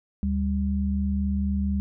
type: tone pair together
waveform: sine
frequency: 74.29 / 198.5 Hz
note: D2 / G3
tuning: +20 / +22 cents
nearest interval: octave + perfect fourth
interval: 1702 cents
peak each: -25 dBFS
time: 0.23-1.8 s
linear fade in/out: 0 ms
effects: none